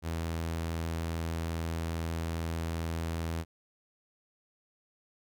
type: tone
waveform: sawtooth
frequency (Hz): 82.41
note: E2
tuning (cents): 0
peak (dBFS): -28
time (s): 0.02-3.45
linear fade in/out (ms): 50
effects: none